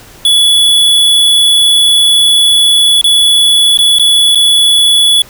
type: tone with dropouts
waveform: square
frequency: 3414 Hz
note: G#7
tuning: 47 cents sharp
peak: -5 dBFS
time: 0.25-5.22 s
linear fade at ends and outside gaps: 2 ms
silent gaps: 3.013-3.042 / 3.774-3.788 / 3.986-3.996 / 4.349-4.355 s
effects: pink hiss -36 dBFS RMS until 5.29 s